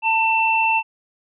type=tone pair together; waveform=sine; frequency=894 / 2681 Hz; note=A5 / E7; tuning=+27 / +29 cents; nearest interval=octave + perfect fifth; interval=1902 cents; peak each=-18 / -18 dBFS; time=0.02-0.83 s; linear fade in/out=50 ms; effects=none